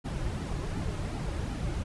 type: noise with flanger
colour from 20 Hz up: brown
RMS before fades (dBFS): -33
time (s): 0.04-1.84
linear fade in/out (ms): 20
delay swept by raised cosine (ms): 1.8 to 4.5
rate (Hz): 2.7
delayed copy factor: -0.65
effects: resampled to 24000 Hz